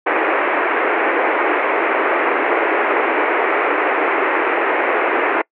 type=band-pass noise; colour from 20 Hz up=pink; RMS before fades=-17 dBFS; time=0.06-5.42 s; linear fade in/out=10 ms; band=320 to 2400 Hz; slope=48 dB/octave; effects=noise-tail reverb RT60 0.1 s tail -26 dB re dry